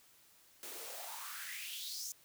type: noise with high-pass filter sweep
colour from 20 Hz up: white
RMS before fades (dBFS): -45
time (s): 0.63-2.12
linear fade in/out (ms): 0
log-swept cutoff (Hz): 310 to 6600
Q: 4.9
effects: white hiss -65 dBFS RMS until 2.24 s